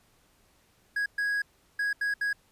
triangle tone bursts at uneven times, 1656 Hz, G#6, 5 cents flat, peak -24 dBFS, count 5, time 0.96-1.06 / 1.18-1.42 / 1.79-1.93 / 2.01-2.14 / 2.21-2.33 s, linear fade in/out 5 ms, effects pink hiss -65 dBFS RMS until 2.51 s + resampled to 32000 Hz

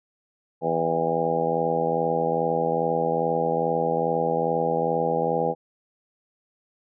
harmonic tone with a mistuned harmonic, 82.41 Hz, E2, in tune, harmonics 2 / 3 / 4 / 5 / 6 / 7 / 8 / 9 / 10, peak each -31 / -34 / -34 / -31 / -25 / -32 / -31 / -35 / -27 dBFS, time 0.61-5.55 s, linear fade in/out 50 ms, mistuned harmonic 10, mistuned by -27 cents, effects none

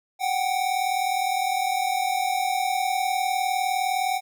square tone pair together, 740 / 779.7 Hz, F#5 / G5, 0 / -10 cents, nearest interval minor second, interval 90 cents, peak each -26 dBFS, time 0.19-4.21 s, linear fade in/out 50 ms, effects none

